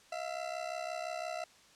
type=ring-modulated tone; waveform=40% pulse; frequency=672 Hz; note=E5; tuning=33 cents sharp; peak=-33 dBFS; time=0.12-1.44 s; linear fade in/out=2 ms; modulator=32.9 Hz; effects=white hiss -61 dBFS RMS until 1.75 s + low-pass 7000 Hz 12 dB/octave